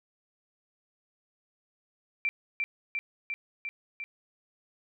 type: tone with echo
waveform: sine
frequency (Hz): 2349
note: D7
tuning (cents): 0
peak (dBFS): -25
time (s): 2.25-2.29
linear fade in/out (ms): 0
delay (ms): 350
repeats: 5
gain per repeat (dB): -2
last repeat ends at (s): 4.04
effects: none